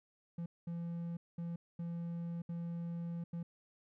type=tone bursts at uneven times; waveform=triangle; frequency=169.9 Hz; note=F3; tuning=47 cents flat; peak=-36 dBFS; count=6; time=0.38-0.46 / 0.67-1.17 / 1.38-1.56 / 1.79-2.42 / 2.49-3.24 / 3.33-3.43 s; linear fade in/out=5 ms; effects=none